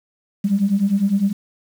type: beating tone pair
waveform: sine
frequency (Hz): 192.1 / 202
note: G3 / G#3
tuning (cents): -35 / -48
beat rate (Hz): 9.9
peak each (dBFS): -19 / -16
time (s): 0.44-1.33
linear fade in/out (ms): 10
effects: tanh soft clip ceiling -7 dBFS + 7-bit